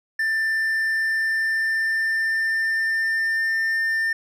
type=tone with pitch glide; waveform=triangle; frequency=1780 to 1800.7 Hz; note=A6 to A6; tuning=+20 to +40 cents; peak=-18 dBFS; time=0.19-4.13 s; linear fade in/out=5 ms; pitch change=+20 cents; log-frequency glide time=0.44-3.71 s; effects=none